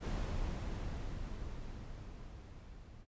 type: noise with level ramp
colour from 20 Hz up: brown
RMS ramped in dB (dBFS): -35 to -54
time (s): 0-3.06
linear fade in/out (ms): 50
effects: noise-tail reverb RT60 0.1 s tail -25 dB re dry + resampled to 16000 Hz